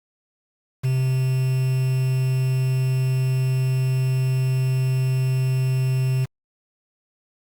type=tone with quantisation; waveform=triangle; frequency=130 Hz; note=C3; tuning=11 cents flat; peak=-16 dBFS; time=0.83-6.26 s; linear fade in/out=20 ms; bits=6; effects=Opus 48 kbps